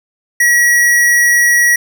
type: tone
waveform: square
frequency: 1918 Hz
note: A#6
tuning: 49 cents sharp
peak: -8 dBFS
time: 0.4-1.76 s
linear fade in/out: 5 ms
effects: none